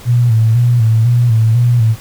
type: tone with vibrato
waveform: sine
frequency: 116.2 Hz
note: A#2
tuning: 5 cents flat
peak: -7 dBFS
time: 0.05-1.96 s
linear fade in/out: 50 ms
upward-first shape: square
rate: 2 Hz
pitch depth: 67 cents each way
effects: pink hiss -36 dBFS RMS until 2 s

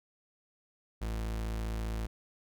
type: tone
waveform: 40% pulse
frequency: 55 Hz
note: A1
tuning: in tune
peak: -32 dBFS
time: 1.01-2.07 s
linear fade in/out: 10 ms
effects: none

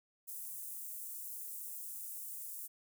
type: high-pass noise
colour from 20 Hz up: white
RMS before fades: -45 dBFS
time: 0.27-2.68 s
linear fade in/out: 20 ms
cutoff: 8400 Hz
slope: 24 dB/octave
effects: none

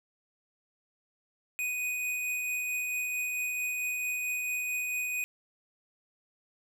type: tone with tremolo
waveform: square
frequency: 2489 Hz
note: D#7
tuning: in tune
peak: -30 dBFS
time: 1.59-5.24 s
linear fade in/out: 0 ms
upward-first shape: triangle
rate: 4.5 Hz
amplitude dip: 25%
effects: none

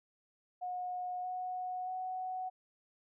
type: tone with pitch steps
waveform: sine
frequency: 725 / 733.8 / 742.8 Hz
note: F#5 / F#5 / F#5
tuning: -35 / -15 / +7 cents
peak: -36 dBFS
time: 0.61-2.5 s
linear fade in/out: 20 ms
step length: 630 ms
effects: none

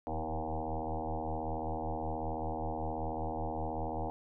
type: tone with frequency modulation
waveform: sine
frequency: 396.1 Hz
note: G4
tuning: 18 cents sharp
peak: -33 dBFS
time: 0.07-4.1 s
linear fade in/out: 0 ms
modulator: 78.7 Hz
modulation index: 5.9
effects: none

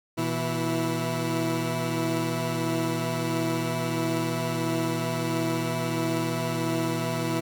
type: tone cluster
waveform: 20% pulse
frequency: 121 / 163.5 / 328.5 Hz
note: B2 / E3 / E4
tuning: -35 / -14 / -6 cents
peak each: -25 dBFS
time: 0.17-7.41 s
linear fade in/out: 20 ms
effects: none

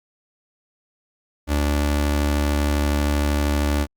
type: tone pair together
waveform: sawtooth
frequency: 72.8 / 145.6 Hz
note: D2 / D3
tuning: -15 / -15 cents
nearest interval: octave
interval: 1200 cents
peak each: -14 / -21 dBFS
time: 1.47-3.87 s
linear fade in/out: 50 ms
effects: Opus 48 kbps

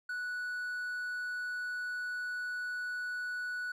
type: tone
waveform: triangle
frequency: 1476 Hz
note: F#6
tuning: 5 cents flat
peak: -33 dBFS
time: 0.09-3.72 s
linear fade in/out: 5 ms
effects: none

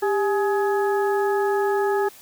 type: harmonic tone with a mistuned harmonic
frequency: 420 Hz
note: G#4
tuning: 19 cents sharp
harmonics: 1 / 2 / 3 / 4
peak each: -20 / -25 / -32 / -31 dBFS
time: 0.02-2.09 s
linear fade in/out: 10 ms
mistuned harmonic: 1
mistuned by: -89 cents
effects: white hiss -47 dBFS RMS until 2.21 s

